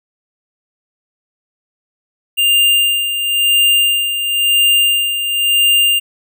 square tone with tremolo, 2800 Hz, F7, 4 cents sharp, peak -9 dBFS, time 2.37-6 s, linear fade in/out 20 ms, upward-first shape sine, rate 0.97 Hz, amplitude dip 60%, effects none

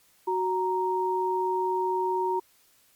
sine tone pair together, 370.9 / 932.1 Hz, F#4 / A#5, +4 / 0 cents, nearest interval octave + major third, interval 1596 cents, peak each -27 / -26 dBFS, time 0.27-2.4 s, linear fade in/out 10 ms, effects white hiss -62 dBFS RMS until 2.95 s + MP3 96 kbps

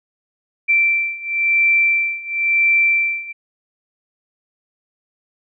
sine beating tone pair, 2344 / 2344.97 Hz, D7 / D7, -4 / -3 cents, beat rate 0.97 Hz, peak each -18 / -16 dBFS, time 0.68-3.33 s, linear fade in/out 20 ms, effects none

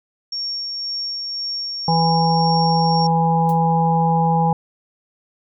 sine tone with tremolo, 5520 Hz, F8, 21 cents flat, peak -22 dBFS, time 0.32-3.07 s, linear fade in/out 5 ms, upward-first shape sine, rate 1.9 Hz, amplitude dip 25%
harmonic tone, 164.81 Hz, E3, in tune, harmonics 1 / 3 / 5 / 6, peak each -17 / -25 / -17 / -27 dBFS, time 1.88-4.53 s, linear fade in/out 2 ms
blue noise with exponential decay, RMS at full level -36 dBFS, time 3.49-3.59 s, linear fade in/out 1 ms, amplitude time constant 21 ms
effects none

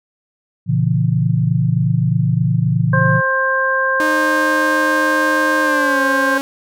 sine chord, A# diminished, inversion none, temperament just, 116.54 / 139.85 / 167.82 Hz, A#2 / C#3 / E3, 0 / +16 / +31 cents, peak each -17 dBFS, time 0.66-3.22 s, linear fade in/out 50 ms
harmonic tone, 529 Hz, C5, 19 cents sharp, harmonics 1 / 2 / 3, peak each -20 / -19 / -16 dBFS, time 2.93-6.38 s, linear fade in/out 5 ms
sawtooth tone with pitch glide, 307.8 to 275.8 Hz, D#4 to C#4, -19 to -9 cents, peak -15 dBFS, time 4-6.41 s, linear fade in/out 0 ms, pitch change -190 cents, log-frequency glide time 5.62-6.01 s
effects none

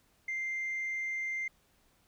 sine tone, 2093 Hz, C7, in tune, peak -31 dBFS, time 0.28-1.48 s, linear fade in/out 5 ms, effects tanh soft clip ceiling -30 dBFS + pink hiss -69 dBFS RMS until 2.07 s

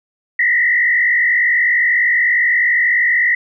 sine tone with frequency modulation, 1939 Hz, B6, 32 cents flat, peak -11 dBFS, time 0.39-3.35 s, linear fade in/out 5 ms, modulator 48.4 Hz, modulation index 1.8, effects none

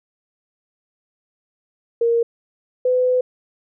sine tone pair in turn, 466.2 / 504.1 Hz, A#4 / B4, 0 / +35 cents, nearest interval minor second, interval 135 cents, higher second, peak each -14 dBFS, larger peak neither, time 2.01-2.23 / 2.85-3.21 s, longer second, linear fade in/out 5 ms, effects none

